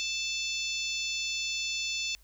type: harmonic tone with a mistuned harmonic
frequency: 880 Hz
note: A5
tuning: in tune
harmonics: 3 / 4 / 5 / 6 / 7 / 8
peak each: -34 / -36 / -38 / -40 / -41 / -42 dBFS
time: 0-2.15 s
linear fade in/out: 0 ms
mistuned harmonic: 7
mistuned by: -17 cents
effects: added 50 Hz sine -57 dBFS peak until 2.23 s + white hiss -65 dBFS RMS until 2.23 s